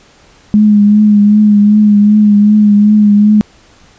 sine tone with vibrato, 208.5 Hz, G#3, 7 cents sharp, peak -3 dBFS, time 0.54-3.41 s, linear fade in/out 0 ms, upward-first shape triangle, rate 2.6 Hz, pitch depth 38 cents each way, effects pink hiss -44 dBFS RMS until 3.98 s + resampled to 16000 Hz

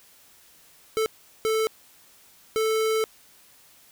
square tone bursts at uneven times, 440 Hz, A4, in tune, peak -22 dBFS, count 3, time 0.97-1.06 / 1.45-1.67 / 2.56-3.04 s, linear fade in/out 0 ms, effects white hiss -55 dBFS RMS until 3.91 s

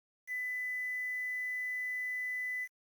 sine tone with quantisation, 2000 Hz, B6, 21 cents sharp, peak -34 dBFS, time 0.27-2.68 s, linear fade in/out 50 ms, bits 9, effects Opus 48 kbps

